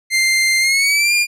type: tone with pitch glide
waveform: sawtooth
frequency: 2093 to 2404 Hz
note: C7 to D7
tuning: 0 to +40 cents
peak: -9 dBFS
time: 0.1-1.27 s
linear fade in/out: 50 ms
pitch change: +240 cents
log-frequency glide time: 0.6-1.13 s
effects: low-pass 11000 Hz 12 dB/octave